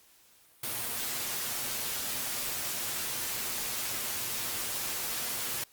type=noise with comb filter; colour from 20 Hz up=white; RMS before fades=-34 dBFS; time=0.63-5.64 s; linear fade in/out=5 ms; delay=8.4 ms; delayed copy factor=+0.55; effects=white hiss -61 dBFS RMS until 5.72 s + Opus 48 kbps